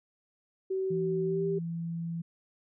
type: tone with pitch glide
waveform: sine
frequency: 380.4 to 393.8 Hz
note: F#4 to G4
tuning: +48 to +8 cents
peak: -28 dBFS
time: 0.7-1.59 s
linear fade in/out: 10 ms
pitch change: +60 cents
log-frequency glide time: 1.25-1.45 s
type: tone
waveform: sine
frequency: 167.4 Hz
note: E3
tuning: 27 cents sharp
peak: -32 dBFS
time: 0.9-2.22 s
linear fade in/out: 10 ms
effects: none